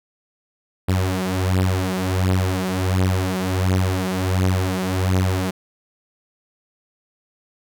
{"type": "beating tone pair", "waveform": "sawtooth", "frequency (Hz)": [92.5, 93.9], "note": ["F#2", "F#2"], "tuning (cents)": [0, 26], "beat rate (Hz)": 1.4, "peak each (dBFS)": -17, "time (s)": [0.88, 5.51], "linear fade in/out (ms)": 10, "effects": []}